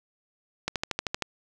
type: click train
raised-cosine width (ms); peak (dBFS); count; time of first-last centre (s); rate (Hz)
0.2; -10; 8; 0.68-1.223; 12.9
effects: none